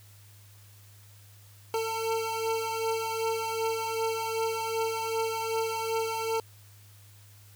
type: beating tone pair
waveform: 25% pulse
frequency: 448.3 / 450.9 Hz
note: A4 / A4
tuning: +32 / +42 cents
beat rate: 2.6 Hz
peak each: -26 / -30 dBFS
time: 1.74-6.4 s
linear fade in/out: 2 ms
effects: added 102 Hz sine -52 dBFS peak until 7.55 s + white hiss -58 dBFS RMS until 7.55 s